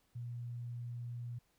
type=tone; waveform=sine; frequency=120 Hz; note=B2; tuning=49 cents flat; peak=-40 dBFS; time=0.15-1.39 s; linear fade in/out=10 ms; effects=pink hiss -75 dBFS RMS until 1.58 s